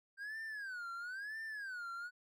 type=tone with vibrato; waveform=triangle; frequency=1568 Hz; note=G6; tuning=in tune; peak=-40 dBFS; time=0.17-2.11 s; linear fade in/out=50 ms; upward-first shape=sine; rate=1 Hz; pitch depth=230 cents each way; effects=none